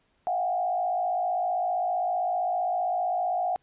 sine tone with frequency modulation, 724 Hz, F#5, 38 cents flat, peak -24 dBFS, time 0.27-3.56 s, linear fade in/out 0 ms, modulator 55.4 Hz, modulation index 0.95, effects pink hiss -69 dBFS RMS until 3.62 s + resampled to 8000 Hz

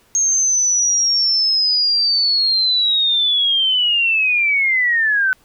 sine linear sweep, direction down, 6480 to 1500 Hz, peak -13 dBFS, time 0.15-5.33 s, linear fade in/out 0 ms, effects pink hiss -55 dBFS RMS until 5.44 s

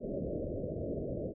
white low-pass noise, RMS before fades -37 dBFS, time 0-1.34 s, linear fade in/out 50 ms, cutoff 620 Hz, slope 96 dB/octave, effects none

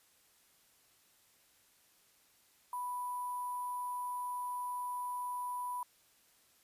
sine tone with sample-and-hold, 987.8 Hz, B5, in tune, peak -36 dBFS, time 2.73-5.83 s, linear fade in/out 2 ms, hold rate 11025 Hz, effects white hiss -68 dBFS RMS until 6.63 s + resampled to 32000 Hz

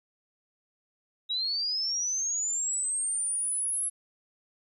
sine linear sweep, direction up, 3800 to 11000 Hz, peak -27 dBFS, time 1.29-3.9 s, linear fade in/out 20 ms, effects 11-bit

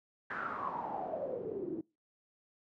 pink noise with low-pass filter sweep, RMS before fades -38 dBFS, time 0.3-1.81 s, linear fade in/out 5 ms, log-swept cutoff 1600 to 310 Hz, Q 9.6, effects noise-tail reverb RT60 0.3 s tail -26 dB re dry + high-pass 200 Hz 12 dB/octave

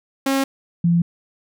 sawtooth / sine tone pair in turn, 271.1 / 170.78 Hz, C#4 / F3, -38 / -38 cents, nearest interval minor sixth, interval 800 cents, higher first, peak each -13 dBFS, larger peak neither, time 0.26-0.44 / 0.84-1.02 s, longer neither, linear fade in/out 5 ms, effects none

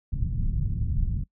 pink low-pass noise, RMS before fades -26 dBFS, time 0.12-1.24 s, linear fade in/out 10 ms, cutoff 160 Hz, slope 24 dB/octave, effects noise-tail reverb RT60 0.1 s tail -21 dB re dry

